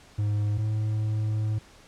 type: tone pair in turn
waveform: triangle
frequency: 104.2 / 107.75 Hz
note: G#2 / A2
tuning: +6 / -36 cents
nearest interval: minor second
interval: 58 cents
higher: second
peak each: -21 / -22 dBFS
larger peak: first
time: 0.18-0.58 / 0.58-1.59 s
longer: second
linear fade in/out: 10 ms
effects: pink hiss -53 dBFS RMS until 1.87 s + low-pass 8000 Hz 12 dB/octave